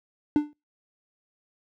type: tone with exponential decay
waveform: triangle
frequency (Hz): 296.7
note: D4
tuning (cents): +18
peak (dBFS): -12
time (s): 0.36-0.53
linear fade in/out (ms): 0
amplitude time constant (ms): 36
effects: noise-tail reverb RT60 0.2 s tail -23 dB re dry + high-pass 60 Hz 12 dB/octave